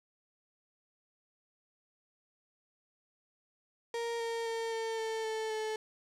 35% pulse tone with pitch steps, 466.1 / 460.7 / 455.5 / 450.2 / 445.1 / 439.9 / 434.9 Hz, A#4 / A#4 / A#4 / A4 / A4 / A4 / A4, 0 / -20 / -40 / +40 / +20 / 0 / -20 cents, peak -32 dBFS, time 3.94-5.76 s, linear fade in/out 2 ms, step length 260 ms, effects low-pass 8000 Hz 12 dB/octave + 11-bit

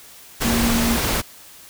sine tone in noise, 232.8 Hz, A#3, 2 cents flat, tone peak -19 dBFS, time 0.44-0.97 s, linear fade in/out 20 ms, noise pink, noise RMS -21 dBFS, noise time 0.4-1.22 s, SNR -1 dB, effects white hiss -44 dBFS RMS until 1.69 s

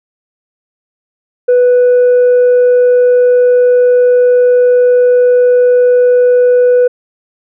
sine tone with tanh clipping, 493.9 Hz, B4, in tune, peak -5 dBFS, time 1.48-6.88 s, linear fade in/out 10 ms, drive 1 dB, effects none

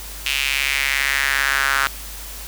sawtooth tone with high-pass filter sweep, 137.6 Hz, C#3, 12 cents flat, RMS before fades -20 dBFS, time 0.26-1.87 s, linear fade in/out 0 ms, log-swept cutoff 2700 to 1400 Hz, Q 3.6, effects added 50 Hz sine -35 dBFS peak until 2.47 s + white hiss -35 dBFS RMS until 2.47 s

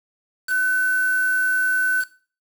sine tone with quantisation, 1510 Hz, F#6, 35 cents sharp, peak -18 dBFS, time 0.47-2.05 s, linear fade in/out 50 ms, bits 5, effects noise-tail reverb RT60 0.4 s tail -17 dB re dry

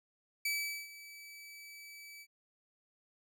sawtooth tone with ADSR envelope, 2300 Hz, D7, 37 cents flat, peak -28 dBFS, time 0.45-2.27 s, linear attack 5 ms, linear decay 420 ms, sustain -18 dB, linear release 58 ms, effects none

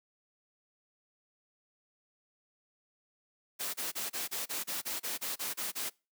white noise bursts, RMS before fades -36 dBFS, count 13, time 3.59-5.9 s, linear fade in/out 20 ms, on 150 ms, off 30 ms, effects noise-tail reverb RT60 0.3 s tail -25 dB re dry + high-pass 200 Hz 12 dB/octave

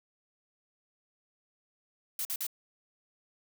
blue noise bursts, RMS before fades -34 dBFS, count 3, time 2.19-2.467 s, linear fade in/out 2 ms, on 61 ms, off 47 ms, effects none

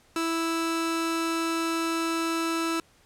sawtooth tone pair together, 329.6 / 659.2 Hz, E4 / E5, 0 / 0 cents, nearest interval octave, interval 1200 cents, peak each -22 / -25 dBFS, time 0.16-2.8 s, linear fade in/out 2 ms, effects pink hiss -60 dBFS RMS until 3.05 s + low-pass 11000 Hz 12 dB/octave

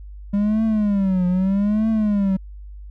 triangle tone with vibrato, 199.7 Hz, G3, 32 cents sharp, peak -14 dBFS, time 0.33-2.37 s, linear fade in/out 10 ms, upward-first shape triangle, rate 0.8 Hz, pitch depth 200 cents each way, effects added 50 Hz sine -34 dBFS peak until 2.9 s

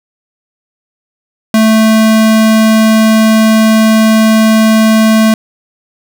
square tone, 220 Hz, A3, in tune, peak -5 dBFS, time 1.54-5.34 s, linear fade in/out 2 ms, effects none

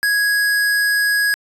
square tone, 1661.2 Hz, G#6, in tune, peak -15 dBFS, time 0.03-1.34 s, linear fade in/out 0 ms, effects resampled to 32000 Hz

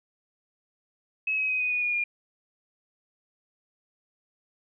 sine tone with pitch steps, 2571 / 2544 / 2518 / 2492 / 2466 / 2441 / 2416 Hz, E7 / D#7 / D#7 / D#7 / D#7 / D#7 / D7, -44 / +38 / +20 / +2 / -16 / -34 / +48 cents, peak -24 dBFS, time 1.27-2.04 s, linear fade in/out 5 ms, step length 110 ms, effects none

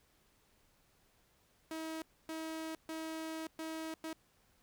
sawtooth tone bursts at uneven times, 320 Hz, D#4, 49 cents sharp, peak -36 dBFS, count 5, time 1.71-2.02 / 2.29-2.75 / 2.89-3.47 / 3.59-3.94 / 4.04-4.13 s, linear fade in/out 2 ms, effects pink hiss -71 dBFS RMS until 4.62 s

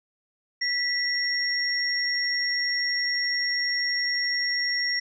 sine tone pair together, 1963 / 5552 Hz, B6 / F8, -11 / -11 cents, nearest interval octave + tritone, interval 1800 cents, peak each -26 dBFS, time 0.61-5 s, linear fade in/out 10 ms, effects none

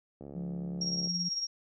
click train, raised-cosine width 2 ms, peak -31 dBFS, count 62, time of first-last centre 0.21-1.073 s, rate 70.7 Hz
sine tone with pitch glide, 174.61 to 176.84 Hz, F3 to F3, 0 to +22 cents, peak -34 dBFS, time 0.35-1.29 s, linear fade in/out 10 ms, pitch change +22 cents, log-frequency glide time 0.59-0.78 s
sine tone with tremolo, 5588 Hz, F8, in tune, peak -28 dBFS, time 0.81-1.47 s, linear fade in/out 5 ms, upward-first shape triangle, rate 18 Hz, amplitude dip 65%
effects high-pass 100 Hz 12 dB/octave

